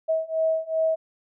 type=beating tone pair; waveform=sine; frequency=641 / 643.6 Hz; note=E5 / E5; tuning=-49 / -42 cents; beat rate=2.6 Hz; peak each=-25 / -24 dBFS; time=0.08-0.96 s; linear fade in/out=20 ms; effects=none